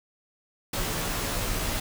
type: noise with comb filter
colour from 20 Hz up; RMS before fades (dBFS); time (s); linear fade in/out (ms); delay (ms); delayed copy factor
pink; -29; 0.73-1.8; 5; 15; -0.9
effects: none